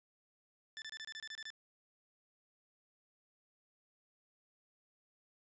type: tone bursts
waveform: 20% pulse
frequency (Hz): 1760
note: A6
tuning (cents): 0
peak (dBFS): -39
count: 10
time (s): 0.77-1.503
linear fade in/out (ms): 0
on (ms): 49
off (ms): 27
effects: resampled to 16000 Hz